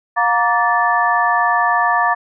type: tone cluster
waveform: sine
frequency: 711 / 938 / 1161 / 1753 Hz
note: F5 / A#5 / D6 / A6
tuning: +31 / +11 / -20 / -7 cents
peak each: -18 dBFS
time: 0.16-2.15 s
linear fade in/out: 20 ms
effects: none